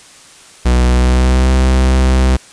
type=tone with pitch glide; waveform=45% pulse; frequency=61.74 to 64.44 Hz; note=B1 to C2; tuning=0 to -26 cents; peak=-8 dBFS; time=0.65-2.37 s; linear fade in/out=10 ms; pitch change=+74 cents; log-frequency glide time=0.86-1.53 s; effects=white hiss -40 dBFS RMS until 2.52 s + resampled to 22050 Hz